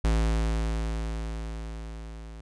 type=tone with level ramp; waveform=square; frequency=55 Hz; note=A1; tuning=in tune; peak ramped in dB=-21 to -41 dBFS; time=0.04-2.41 s; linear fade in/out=5 ms; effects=resampled to 22050 Hz